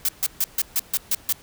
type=noise bursts; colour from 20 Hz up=blue; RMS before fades=-21 dBFS; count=8; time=0.05-1.326 s; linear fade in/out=2 ms; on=37 ms; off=140 ms; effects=pink hiss -49 dBFS RMS until 1.42 s